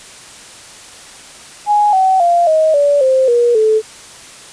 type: tone with pitch steps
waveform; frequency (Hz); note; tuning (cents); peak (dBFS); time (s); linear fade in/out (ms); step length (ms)
sine; 832 / 758.6 / 691.6 / 630.5 / 574.9 / 524.1 / 477.9 / 435.7; G#5 / F#5 / F5 / D#5 / D5 / C5 / A#4 / A4; +3 / +43 / -17 / +23 / -37 / +3 / +43 / -17; -8; 1.66-3.82; 50; 270
effects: white hiss -36 dBFS RMS until 4.52 s + resampled to 22050 Hz